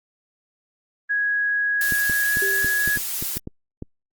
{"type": "tone with pitch glide", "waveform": "sine", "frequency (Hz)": [1661, 1672.6], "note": ["G#6", "G#6"], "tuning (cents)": [0, 12], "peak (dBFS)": -19, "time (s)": [1.09, 2.98], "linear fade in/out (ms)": 20, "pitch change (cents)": 12, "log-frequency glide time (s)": [2.26, 2.31]}
{"type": "noise", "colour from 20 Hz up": "blue", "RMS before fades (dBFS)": -27, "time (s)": [1.81, 3.38], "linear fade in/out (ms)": 2}
{"type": "clicks", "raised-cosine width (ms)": 3, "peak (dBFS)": -18, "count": 10, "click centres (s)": [1.923, 2.097, 2.371, 2.646, 2.876, 2.973, 3.225, 3.37, 3.474, 3.824]}
{"type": "tone with exponential decay", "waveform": "sine", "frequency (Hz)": 392, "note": "G4", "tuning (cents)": 0, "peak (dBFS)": -24, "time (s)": [2.42, 3.02], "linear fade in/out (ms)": 2, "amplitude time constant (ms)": 130}
{"effects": ["Opus 24 kbps"]}